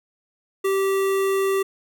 square tone with notch filter, 388.9 Hz, G4, 14 cents flat, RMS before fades -21 dBFS, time 0.64-1.63 s, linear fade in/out 10 ms, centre 4800 Hz, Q 1.3, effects none

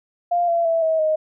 sine tone with pitch steps, 698.5 / 679 / 660.1 / 641.6 / 623.7 Hz, F5 / F5 / E5 / E5 / D#5, 0 / -49 / +2 / -47 / +4 cents, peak -16 dBFS, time 0.31-1.16 s, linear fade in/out 10 ms, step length 170 ms, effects none

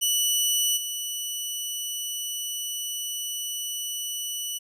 15% pulse tone with level steps, 2960 Hz, F#7, in tune, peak -14 / -22 dBFS, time 0.01-4.59 s, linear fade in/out 20 ms, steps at 0.76 s, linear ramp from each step 20 ms, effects none

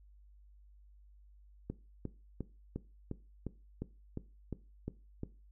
click train, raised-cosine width 3 ms, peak -25 dBFS, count 11, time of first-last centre 1.7-5.234 s, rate 2.83 Hz, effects noise-tail reverb RT60 0.3 s tail -17 dB re dry + added 50 Hz sine -57 dBFS peak until 5.51 s

